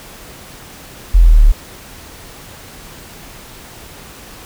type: exponential sweep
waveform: sine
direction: down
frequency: 44 to 35 Hz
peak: -3 dBFS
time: 1.14-1.52 s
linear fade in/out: 10 ms
effects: pink hiss -36 dBFS RMS until 4.45 s